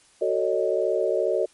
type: chord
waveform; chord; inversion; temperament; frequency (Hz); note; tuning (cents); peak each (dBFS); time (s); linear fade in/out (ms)
sine; D# half-diminished seventh; first; just; 373.4 / 448 / 560 / 622.3; F#4 / A4 / C#5 / D#5; +16 / +31 / +18 / 0; -26; 0.21-1.46; 10
effects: white hiss -57 dBFS RMS until 1.53 s + MP3 48 kbps